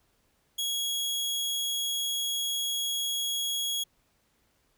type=tone; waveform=sawtooth; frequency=3322 Hz; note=G#7; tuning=in tune; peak=-25 dBFS; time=0.58-3.84 s; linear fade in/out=10 ms; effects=pink hiss -70 dBFS RMS until 4.77 s